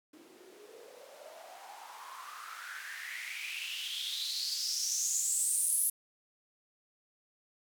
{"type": "noise with band-pass filter sweep", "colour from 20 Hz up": "blue", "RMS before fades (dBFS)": -37, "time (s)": [0.13, 5.9], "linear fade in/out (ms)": 5, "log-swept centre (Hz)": [300, 11000], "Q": 6.7, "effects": []}